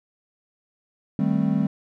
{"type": "chord", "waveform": "triangle", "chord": "A half-diminished seventh", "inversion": "second", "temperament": "equal with one note detuned", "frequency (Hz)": [155.56, 196, 220, 260.9], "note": ["Eb3", "G3", "A3", "C4"], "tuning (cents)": [0, 0, 0, -5], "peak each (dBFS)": [-24, -21, -23, -24], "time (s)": [1.19, 1.67], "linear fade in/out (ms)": 2, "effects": []}